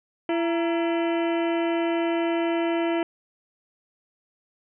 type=harmonic tone with a mistuned harmonic; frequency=336 Hz; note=E4; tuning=33 cents sharp; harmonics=1 / 2 / 3 / 4 / 5 / 6 / 7 / 8 / 9; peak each=-23 / -28 / -34 / -39 / -40 / -39 / -39 / -43 / -41 dBFS; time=0.29-3.03 s; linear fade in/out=2 ms; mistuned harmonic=3; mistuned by=-120 cents; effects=none

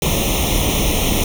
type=noise with comb filter; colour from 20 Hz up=pink; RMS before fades=-17 dBFS; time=0.02-1.24 s; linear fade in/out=2 ms; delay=0.32 ms; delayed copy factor=+0.95; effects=none

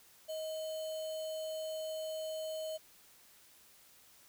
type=tone with sample-and-hold; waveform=sine; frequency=630 Hz; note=D#5; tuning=21 cents sharp; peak=-37 dBFS; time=0.28-2.78 s; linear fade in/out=20 ms; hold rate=3675 Hz; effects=white hiss -62 dBFS RMS until 4.28 s

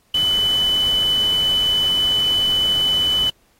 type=tone in noise; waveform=sine; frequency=3000 Hz; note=F#7; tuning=23 cents sharp; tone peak=-15 dBFS; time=0.14-3.3 s; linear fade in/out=5 ms; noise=pink; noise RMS=-32 dBFS; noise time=0.14-3.3 s; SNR=+14 dB; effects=pink hiss -60 dBFS RMS until 3.59 s + AAC 48 kbps

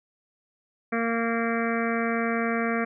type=harmonic tone; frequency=230.5 Hz; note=A#3; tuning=19 cents flat; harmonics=1 / 2 / 3 / 5 / 6 / 7 / 8 / 9 / 10; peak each=-27 / -30 / -32 / -34 / -35 / -35 / -36 / -37 / -37 dBFS; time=0.92-2.85 s; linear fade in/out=10 ms; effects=none

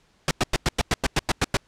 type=noise bursts; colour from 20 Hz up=pink; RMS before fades=-20 dBFS; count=11; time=0.28-1.57 s; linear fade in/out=2 ms; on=30 ms; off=96 ms; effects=pink hiss -62 dBFS RMS until 1.67 s + low-pass 7000 Hz 12 dB/octave

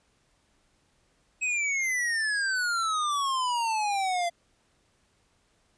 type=exponential sweep; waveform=square; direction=down; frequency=2562 to 680 Hz; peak=-26 dBFS; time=1.41-4.3 s; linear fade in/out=20 ms; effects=pink hiss -68 dBFS RMS until 5.77 s + resampled to 22050 Hz

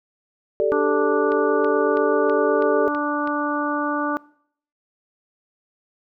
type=chord; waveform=sine; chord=G suspended second; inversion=none; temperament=equal; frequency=392 / 440 / 587.3 Hz; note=G4 / A4 / D5; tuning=0 / 0 / 0 cents; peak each=-23 / -20 / -21 dBFS; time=0.6-2.88 s; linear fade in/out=0 ms
type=harmonic tone; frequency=293.7 Hz; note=D4; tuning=in tune; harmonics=1 / 2 / 3 / 4 / 5; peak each=-24 / -28 / -29 / -26 / -29 dBFS; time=0.72-4.17 s; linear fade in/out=0 ms
type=click train; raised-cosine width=0.3 ms; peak=-21 dBFS; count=7; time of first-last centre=1.32-3.274 s; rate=3.07 Hz
effects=noise-tail reverb RT60 0.6 s tail -22 dB re dry

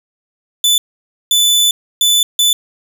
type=tone bursts at uneven times; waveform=sawtooth; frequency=3495 Hz; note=A7; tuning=12 cents flat; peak=-6 dBFS; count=4; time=0.64-0.78 / 1.31-1.71 / 2.01-2.23 / 2.39-2.53 s; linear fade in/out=2 ms; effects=none

